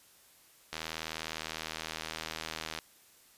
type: click train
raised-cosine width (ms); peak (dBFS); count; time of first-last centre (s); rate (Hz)
0.2; -19; 165; 0.73-2.788; 79.7
effects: white hiss -61 dBFS RMS until 3.37 s + resampled to 32000 Hz

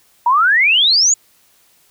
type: exponential sweep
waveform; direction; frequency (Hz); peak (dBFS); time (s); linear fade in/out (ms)
sine; up; 923 to 7060; -9; 0.26-1.14; 5
effects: white hiss -54 dBFS RMS until 1.9 s

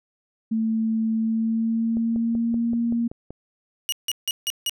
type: tone with pitch glide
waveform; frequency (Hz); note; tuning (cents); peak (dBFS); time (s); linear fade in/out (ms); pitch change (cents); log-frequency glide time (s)
sine; 222.6 to 233.9; A3 to A#3; +20 to +6; -20; 0.51-3.08; 10; +86; 1.16-2.74
type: click train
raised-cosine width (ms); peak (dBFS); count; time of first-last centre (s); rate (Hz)
2; -23; 8; 1.97-3.306; 5.24
type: tone bursts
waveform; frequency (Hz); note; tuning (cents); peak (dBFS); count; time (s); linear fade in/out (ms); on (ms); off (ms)
sawtooth; 2891; F#7; -41; -19; 5; 3.89-4.695; 0; 33; 160
effects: none

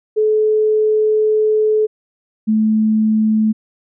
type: tone pair in turn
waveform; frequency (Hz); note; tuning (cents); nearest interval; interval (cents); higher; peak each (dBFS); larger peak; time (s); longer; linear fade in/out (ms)
sine; 430.3 / 217.3; A4 / A3; -39 / -21; octave; 1182; first; -11 / -11; neither; 0.16-1.87 / 2.47-3.53; first; 20
effects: none

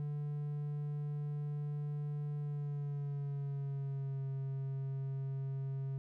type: tone with pitch glide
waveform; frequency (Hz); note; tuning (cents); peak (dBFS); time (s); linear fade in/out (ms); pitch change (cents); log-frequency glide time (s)
triangle; 146.83 to 135.42; D3 to C#3; 0 to -40; -34; 0-5.98; 0; -140; 2.37-4.26
effects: none

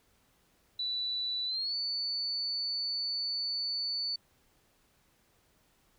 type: tone with pitch glide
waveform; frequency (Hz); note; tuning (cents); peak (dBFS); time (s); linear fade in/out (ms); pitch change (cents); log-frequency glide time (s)
sine; 3963 to 4500; B7 to C#8; +5 to +25; -31; 0.79-4.16; 5; +220; 1.46-1.74
effects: pink hiss -69 dBFS RMS until 5.98 s

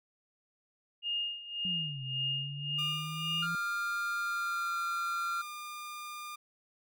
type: tone with tremolo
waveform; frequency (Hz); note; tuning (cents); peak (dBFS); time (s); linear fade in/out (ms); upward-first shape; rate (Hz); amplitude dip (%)
sine; 2836; F7; +26; -30; 1.02-3.47; 50; sine; 1.8; 80
type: exponential two-way sweep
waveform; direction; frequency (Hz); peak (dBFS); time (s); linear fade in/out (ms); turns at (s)
sine; down then up; 188.3 to 130.5 to 169.1; -38; 1.65-3.55; 0; 2.03
type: tone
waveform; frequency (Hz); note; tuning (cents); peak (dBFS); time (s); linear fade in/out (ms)
sawtooth; 1205; D6; +44; -37; 2.78-6.36; 10
type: tone with pitch glide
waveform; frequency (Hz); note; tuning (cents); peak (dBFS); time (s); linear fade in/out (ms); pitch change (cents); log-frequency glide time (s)
triangle; 1396.9 to 1376.1; F6 to F6; 0 to -26; -30; 3.42-5.42; 10; -26; 4.18-4.76
effects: none

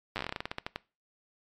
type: slowing click train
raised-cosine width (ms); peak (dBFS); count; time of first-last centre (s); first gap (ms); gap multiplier
0.3; -17; 17; 0.16-0.76; 9; 1.17
effects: noise-tail reverb RT60 0.3 s tail -21 dB re dry + MP3 64 kbps

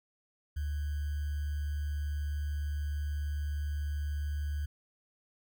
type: tone with sample-and-hold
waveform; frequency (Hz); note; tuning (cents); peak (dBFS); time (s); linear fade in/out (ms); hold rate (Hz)
sine; 73.42; D2; 0; -31; 0.56-4.66; 10; 1575
effects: none

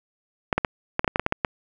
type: clicks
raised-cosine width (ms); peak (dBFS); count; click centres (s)
0.5; -5; 11; 0.528 / 0.58 / 0.648 / 0.994 / 1.045 / 1.078 / 1.159 / 1.196 / 1.264 / 1.324 / 1.448
effects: none

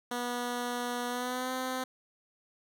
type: tone with pitch glide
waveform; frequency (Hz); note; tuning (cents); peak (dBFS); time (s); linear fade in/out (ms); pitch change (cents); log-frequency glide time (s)
10% pulse; 243.5 to 257.4; B3 to C4; -24 to -28; -24; 0.11-1.84; 5; +96; 1.08-1.52
effects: none

